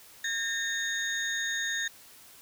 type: tone cluster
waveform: sine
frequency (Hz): 1618 / 1819 / 3688 / 6630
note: G#6 / A#6 / A#7 / G#8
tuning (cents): -46 / -43 / -19 / -4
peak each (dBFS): -38 / -31 / -35 / -37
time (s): 0.24-1.88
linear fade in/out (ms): 5
effects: white hiss -53 dBFS RMS until 2.41 s